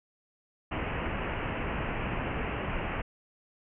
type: low-pass noise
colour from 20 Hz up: pink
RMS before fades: -33 dBFS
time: 0.71-3.02 s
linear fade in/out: 10 ms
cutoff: 2900 Hz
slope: 96 dB/octave
effects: none